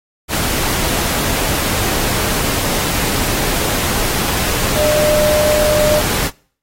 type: tone in noise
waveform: sine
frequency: 604 Hz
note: D5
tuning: 48 cents sharp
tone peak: -12 dBFS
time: 4.75-6.03 s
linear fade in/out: 50 ms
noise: pink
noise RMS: -18 dBFS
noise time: 0.28-6.31 s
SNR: +3 dB
effects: noise-tail reverb RT60 0.5 s tail -25 dB re dry + AAC 48 kbps